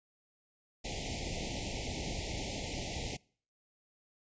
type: band-stop noise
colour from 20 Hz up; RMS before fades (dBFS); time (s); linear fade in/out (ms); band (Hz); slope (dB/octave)
pink; -38; 0.84-3.17; 10; 870 to 2000; 96
effects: noise-tail reverb RT60 0.5 s tail -25 dB re dry + resampled to 16000 Hz